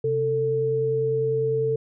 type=tone pair together; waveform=sine; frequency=132.3 / 445 Hz; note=C3 / A4; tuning=+20 / +20 cents; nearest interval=octave + major sixth; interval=2100 cents; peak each=-28 / -21 dBFS; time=0.04-1.76 s; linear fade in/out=5 ms; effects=none